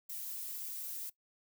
violet noise with flanger, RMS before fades -42 dBFS, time 0.09-1.1 s, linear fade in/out 10 ms, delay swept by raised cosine 1.7 to 5.6 ms, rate 1 Hz, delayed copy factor -0.5, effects noise-tail reverb RT60 0.1 s tail -18 dB re dry

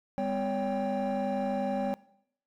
triangle tone cluster, 201.9 / 253.4 / 561 / 790 Hz, G#3 / B3 / C#5 / G5, -49 / +45 / +21 / +13 cents, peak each -31 / -32 / -29 / -31 dBFS, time 0.18-1.94 s, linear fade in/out 0 ms, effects noise-tail reverb RT60 0.7 s tail -21 dB re dry + tanh soft clip ceiling -22 dBFS

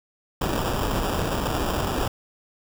pink noise with sample-and-hold, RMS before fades -25 dBFS, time 0.41-2.08 s, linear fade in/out 5 ms, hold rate 2100 Hz, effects none

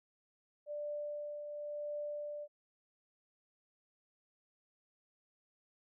sine tone with tremolo, 590 Hz, D5, 8 cents sharp, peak -37 dBFS, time 0.66-2.48 s, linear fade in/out 50 ms, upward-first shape triangle, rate 0.95 Hz, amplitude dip 45%, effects none

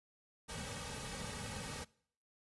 pink noise with comb filter, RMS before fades -44 dBFS, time 0.48-1.85 s, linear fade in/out 20 ms, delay 2.9 ms, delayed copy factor -1, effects noise-tail reverb RT60 0.6 s tail -23 dB re dry + resampled to 24000 Hz

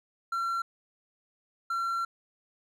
triangle tone bursts at uneven times, 1362 Hz, F6, 44 cents flat, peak -26 dBFS, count 2, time 0.32-0.62 / 1.7-2.05 s, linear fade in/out 5 ms, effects none

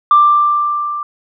sine tone with level ramp, 1181 Hz, D6, 9 cents sharp, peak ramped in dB -3 to -19 dBFS, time 0.11-1.03 s, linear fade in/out 2 ms, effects tanh soft clip ceiling 0 dBFS

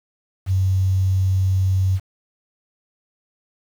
sine tone with quantisation, 94.5 Hz, F#2, 37 cents sharp, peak -15 dBFS, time 0.46-2 s, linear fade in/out 50 ms, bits 7, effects none

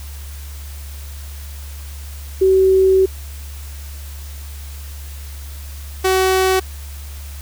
sine / sawtooth tone pair in turn, 380.3 / 376.8 Hz, F#4 / F#4, +48 / +32 cents, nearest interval unison, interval 16 cents, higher first, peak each -9 dBFS, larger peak neither, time 2.41-3.06 / 6.04-6.6 s, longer first, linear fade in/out 10 ms, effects added 71 Hz sine -29 dBFS peak until 7.41 s + white hiss -40 dBFS RMS until 7.41 s

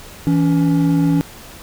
triangle tone pair together, 164.74 / 281.7 Hz, E3 / C#4, -1 / +28 cents, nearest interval major sixth, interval 929 cents, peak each -13 dBFS, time 0.27-1.21 s, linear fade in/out 0 ms, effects pink hiss -38 dBFS RMS until 1.62 s

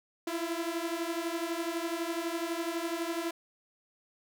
sawtooth beating tone pair, 329.6 / 341.6 Hz, E4 / F4, 0 / -38 cents, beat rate 12 Hz, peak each -31 dBFS, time 0.27-3.31 s, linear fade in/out 5 ms, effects none

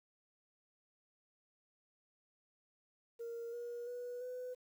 sine tone with pitch steps, 466.2 / 477.4 / 488.8 / 500.5 Hz, A#4 / A#4 / B4 / B4, 0 / +41 / -18 / +23 cents, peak -40 dBFS, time 3.19-4.55 s, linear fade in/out 20 ms, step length 340 ms, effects tanh soft clip ceiling -38 dBFS + 11-bit

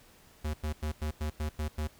square tone bursts, 76.3 Hz, D#2, 33 cents flat, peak -31 dBFS, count 8, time 0.44-1.876 s, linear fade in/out 10 ms, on 99 ms, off 92 ms, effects pink hiss -59 dBFS RMS until 1.99 s

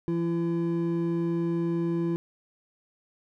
triangle tone pair together, 168.8 / 337.6 Hz, E3 / E4, +41 / +41 cents, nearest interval octave, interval 1200 cents, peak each -26 / -25 dBFS, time 0.08-2.16 s, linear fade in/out 0 ms, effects none

